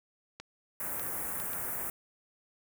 clicks, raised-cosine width 0.2 ms, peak -25 dBFS, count 4, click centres 0.4 / 0.996 / 1.401 / 1.533 s
white band-stop noise, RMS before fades -36 dBFS, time 0.8-1.9 s, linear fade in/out 2 ms, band 1800 to 9500 Hz, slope 24 dB/octave
effects none

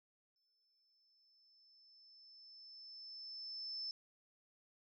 sine tone with exponential growth, 5274 Hz, E8, in tune, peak -40 dBFS, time 0.36-3.91 s, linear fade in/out 1 ms, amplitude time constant 770 ms, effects none

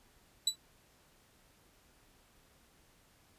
30% pulse tone with exponential decay, 3951 Hz, B7, in tune, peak -21 dBFS, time 0.47-0.56 s, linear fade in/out 5 ms, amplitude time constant 19 ms, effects pink hiss -66 dBFS RMS until 3.38 s + resampled to 32000 Hz

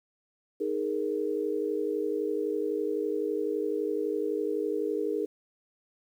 sine chord, D# suspended fourth, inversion none, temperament just, 311.1 / 414.8 / 466.7 Hz, D#4 / G#4 / A#4, 0 / -2 / +2 cents, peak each -33 / -30 / -32 dBFS, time 0.6-5.26 s, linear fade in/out 10 ms, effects 10-bit

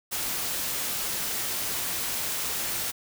white noise, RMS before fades -30 dBFS, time 0.11-2.92 s, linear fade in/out 20 ms, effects none

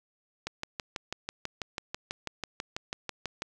click train, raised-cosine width 0.2 ms, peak -16 dBFS, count 19, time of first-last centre 0.47-3.421 s, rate 6.1 Hz, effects none

